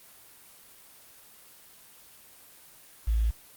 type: tone with quantisation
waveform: sine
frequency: 55.4 Hz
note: A1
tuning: 13 cents sharp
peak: -22 dBFS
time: 3.07-3.31 s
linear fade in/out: 10 ms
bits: 8
effects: white hiss -53 dBFS RMS until 3.56 s + Opus 24 kbps